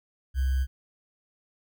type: tone with sample-and-hold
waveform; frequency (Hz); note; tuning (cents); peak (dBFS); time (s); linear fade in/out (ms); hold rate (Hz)
sine; 65.6; C2; +5; -22; 0.34-0.67; 50; 1575
effects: none